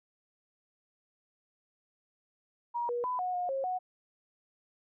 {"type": "tone with pitch steps", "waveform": "sine", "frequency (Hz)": [952, 481.4, 1000, 730, 717, 539, 736], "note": ["A#5", "B4", "B5", "F#5", "F5", "C#5", "F#5"], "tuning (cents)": [36, -44, 21, -24, 45, -49, -9], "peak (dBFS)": -30, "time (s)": [2.74, 3.79], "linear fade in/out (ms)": 20, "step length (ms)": 150, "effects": []}